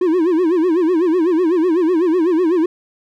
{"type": "tone with vibrato", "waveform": "triangle", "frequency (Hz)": 341.2, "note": "F4", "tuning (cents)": -40, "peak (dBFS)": -10, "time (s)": [0.01, 2.66], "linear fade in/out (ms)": 5, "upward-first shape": "sine", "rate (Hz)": 8, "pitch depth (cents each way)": 160, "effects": []}